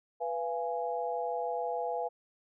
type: chord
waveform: sine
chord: F diminished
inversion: second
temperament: equal with one note detuned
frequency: 493.9 / 684.1 / 830.6 Hz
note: Cb5 / F5 / Ab5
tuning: 0 / -36 / 0 cents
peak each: -35 / -35 / -36 dBFS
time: 0.2-2.09 s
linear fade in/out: 20 ms
effects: none